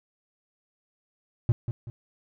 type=tone with echo; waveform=triangle; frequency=117.7 Hz; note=A#2; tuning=17 cents sharp; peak=-15 dBFS; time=1.49-1.52 s; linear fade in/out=0 ms; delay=190 ms; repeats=2; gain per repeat=-9 dB; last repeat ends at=1.9 s; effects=none